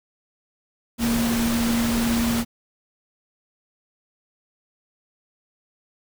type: tone in noise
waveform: sine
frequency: 233.1 Hz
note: A#3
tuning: in tune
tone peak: -20 dBFS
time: 0.98-2.45 s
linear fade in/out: 50 ms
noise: pink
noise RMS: -27 dBFS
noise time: 0.98-2.45 s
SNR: +4 dB
effects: none